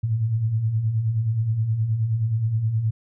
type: beating tone pair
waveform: sine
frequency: 103.83 / 113.33 Hz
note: G#2 / A#2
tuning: 0 / -48 cents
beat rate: 9.5 Hz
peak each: -29 / -20 dBFS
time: 0.03-2.91 s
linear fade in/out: 10 ms
effects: none